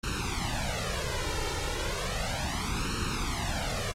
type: noise with flanger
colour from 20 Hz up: pink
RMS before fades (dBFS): -32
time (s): 0.03-3.92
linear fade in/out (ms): 10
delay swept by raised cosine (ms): 0.72 to 2.22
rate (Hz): 0.34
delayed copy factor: +0.95
effects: low-pass 8000 Hz 12 dB/octave + AAC 48 kbps